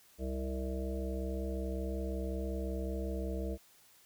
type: harmonic tone with a mistuned harmonic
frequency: 65.41 Hz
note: C2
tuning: in tune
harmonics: 1 / 3 / 5 / 7 / 9 / 10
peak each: -36 / -42 / -43 / -43 / -46 / -48 dBFS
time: 0.18-3.58 s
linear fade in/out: 50 ms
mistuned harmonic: 3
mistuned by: -17 cents
effects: white hiss -63 dBFS RMS until 4.05 s